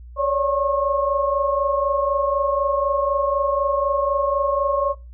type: tone cluster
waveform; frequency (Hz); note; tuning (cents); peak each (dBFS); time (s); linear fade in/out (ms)
sine; 555 / 579 / 1084; C#5 / D5 / C#6; +2 / -25 / -39; -22; 0.16-4.95; 50
effects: noise-tail reverb RT60 0.3 s tail -20 dB re dry + added 60 Hz sine -37 dBFS peak until 5.13 s